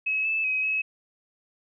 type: tone with pitch steps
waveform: sine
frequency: 2568 / 2623 / 2535 / 2570 Hz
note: E7 / E7 / D#7 / E7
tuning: -46 / -9 / +32 / -45 cents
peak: -23 dBFS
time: 0.06-0.82 s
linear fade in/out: 10 ms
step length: 190 ms
effects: none